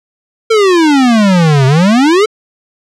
square exponential two-way sweep, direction down then up, 460 to 128.8 to 448.7 Hz, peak -6 dBFS, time 0.5-2.26 s, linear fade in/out 10 ms, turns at 1.66 s, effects low-pass 6000 Hz 12 dB/octave

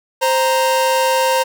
45% pulse tone pair together, 523.3 / 932.4 Hz, C5 / A#5, 0 / 0 cents, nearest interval minor seventh, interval 1000 cents, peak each -16 dBFS, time 0.21-1.44 s, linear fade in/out 20 ms, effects none

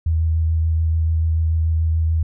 sine tone with vibrato, 80.7 Hz, E2, 36 cents flat, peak -15 dBFS, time 0.06-2.23 s, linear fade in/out 5 ms, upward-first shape sine, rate 6.9 Hz, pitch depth 16 cents each way, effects none

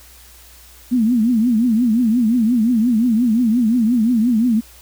sine tone with vibrato, 232.4 Hz, A#3, 5 cents flat, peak -12 dBFS, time 0.91-4.61 s, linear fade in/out 20 ms, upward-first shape triangle, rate 5.7 Hz, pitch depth 180 cents each way, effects added 60 Hz sine -46 dBFS peak until 4.81 s + white hiss -45 dBFS RMS until 4.81 s

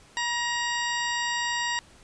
harmonic tone with a mistuned harmonic, 944 Hz, A#5, 22 cents sharp, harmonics 1 / 2 / 3 / 4 / 5 / 6 / 8, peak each -31 / -29 / -35 / -36 / -38 / -39 / -38 dBFS, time 0.17-1.79 s, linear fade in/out 0 ms, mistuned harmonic 1, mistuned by +31 cents, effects pink hiss -54 dBFS RMS until 2.03 s + resampled to 22050 Hz

